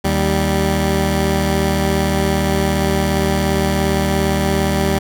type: tone pair together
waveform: 15% pulse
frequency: 77.35 / 194.9 Hz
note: D#2 / G3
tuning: -10 / -10 cents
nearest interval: octave + major third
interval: 1600 cents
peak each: -11 dBFS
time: 0.04-4.99 s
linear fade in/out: 10 ms
effects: none